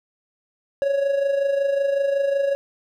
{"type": "tone with amplitude modulation", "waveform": "triangle", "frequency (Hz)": 556, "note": "C#5", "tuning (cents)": 5, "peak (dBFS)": -14, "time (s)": [0.82, 2.55], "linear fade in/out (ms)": 0, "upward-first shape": "sine", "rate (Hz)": 25.4, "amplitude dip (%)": 55, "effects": []}